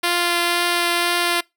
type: tone with vibrato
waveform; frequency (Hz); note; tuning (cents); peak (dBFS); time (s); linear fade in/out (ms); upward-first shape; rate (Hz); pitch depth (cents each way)
5% pulse; 347.2; F4; -10; -6; 0.03-1.41; 10; triangle; 2; 11
effects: noise-tail reverb RT60 0.2 s tail -24 dB re dry